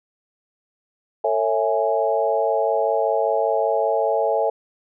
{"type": "chord", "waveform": "sine", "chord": "A major seventh", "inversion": "none", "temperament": "equal with one note detuned", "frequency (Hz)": [449, 554.4, 659.3, 830.6], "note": ["A4", "C#5", "E5", "G#5"], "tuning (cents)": [35, 0, 0, 0], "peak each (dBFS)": [-23, -23, -22, -24], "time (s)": [1.24, 4.5], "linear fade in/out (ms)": 5, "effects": []}